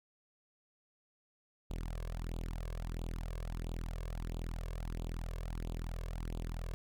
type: tone with flanger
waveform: sawtooth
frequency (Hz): 41.4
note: E1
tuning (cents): +8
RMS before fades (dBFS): -40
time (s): 1.7-6.74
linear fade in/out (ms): 0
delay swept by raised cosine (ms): 0.26 to 1.86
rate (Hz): 1.5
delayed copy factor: +0.85
effects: none